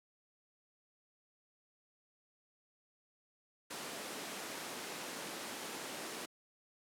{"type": "high-pass noise", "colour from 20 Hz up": "pink", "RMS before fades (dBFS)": -44, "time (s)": [3.7, 6.26], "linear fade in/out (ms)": 10, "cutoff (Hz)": 230, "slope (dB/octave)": 12, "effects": ["high-pass 150 Hz 12 dB/octave", "low-pass 12000 Hz 12 dB/octave"]}